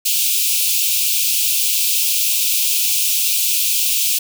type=high-pass noise; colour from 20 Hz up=white; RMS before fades=-17 dBFS; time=0.05-4.19 s; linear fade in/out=10 ms; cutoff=2400 Hz; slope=96 dB/octave; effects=none